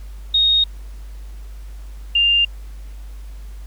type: tone pair in turn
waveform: sine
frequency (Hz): 3728 / 2798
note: A#7 / F7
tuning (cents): -1 / +3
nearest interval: perfect fourth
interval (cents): 496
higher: first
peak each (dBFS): -12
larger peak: neither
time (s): 0.34-0.64 / 2.15-2.45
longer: neither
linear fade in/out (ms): 5
effects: added 50 Hz sine -31 dBFS peak until 3.66 s + pink hiss -51 dBFS RMS until 3.66 s